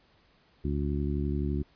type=harmonic tone; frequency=71.8 Hz; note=D2; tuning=39 cents flat; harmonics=1 / 2 / 3 / 4 / 5; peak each=-30 / -33 / -35 / -36 / -37 dBFS; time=0.64-1.63 s; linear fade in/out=10 ms; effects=pink hiss -64 dBFS RMS until 1.75 s + resampled to 11025 Hz